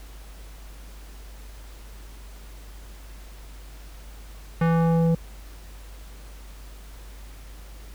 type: tone with low-pass filter sweep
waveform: square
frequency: 165.8 Hz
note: E3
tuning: 10 cents sharp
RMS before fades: -20 dBFS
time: 4.61-5.15 s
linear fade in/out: 5 ms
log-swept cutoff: 1800 to 440 Hz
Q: 1.2
effects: added 50 Hz sine -40 dBFS peak until 7.94 s + pink hiss -50 dBFS RMS until 7.94 s